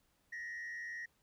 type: tone with frequency modulation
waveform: sine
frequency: 1883 Hz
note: A#6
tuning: 17 cents sharp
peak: -39 dBFS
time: 0.32-1.06 s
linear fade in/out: 10 ms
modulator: 97.4 Hz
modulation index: 0.74
effects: tanh soft clip ceiling -40 dBFS + pink hiss -75 dBFS RMS until 1.22 s